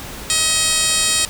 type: tone with band-pass filter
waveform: 10% pulse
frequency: 634 Hz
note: D#5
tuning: 32 cents sharp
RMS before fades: -17 dBFS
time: 0.3-1.25 s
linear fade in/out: 0 ms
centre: 6700 Hz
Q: 5.2
effects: pink hiss -32 dBFS RMS until 1.29 s